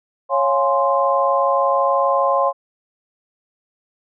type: chord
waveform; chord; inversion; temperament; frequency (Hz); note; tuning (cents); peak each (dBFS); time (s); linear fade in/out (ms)
sine; Db major seventh; none; equal with one note detuned; 551.8 / 698.5 / 830.6 / 1046.5; Db5 / F5 / Ab5 / C6; -8 / 0 / 0 / 0; -18 / -22 / -23 / -18; 0.29-2.53; 50
effects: none